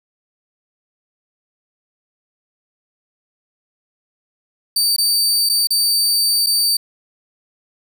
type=tone with dropouts; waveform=sawtooth; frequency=4613 Hz; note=D8; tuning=32 cents flat; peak=-11 dBFS; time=4.76-6.77 s; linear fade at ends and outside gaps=5 ms; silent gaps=4.964-4.982 / 5.491-5.496 / 5.672-5.705 / 6.463-6.468 s; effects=none